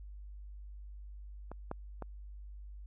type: clicks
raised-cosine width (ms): 1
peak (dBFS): -30 / -23 / -27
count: 3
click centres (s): 1.516 / 1.714 / 2.023
effects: added 50 Hz sine -45 dBFS peak until 2.86 s